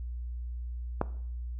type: click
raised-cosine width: 1 ms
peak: -12 dBFS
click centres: 1.014 s
effects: noise-tail reverb RT60 0.6 s tail -17 dB re dry + added 60 Hz sine -34 dBFS peak until 1.59 s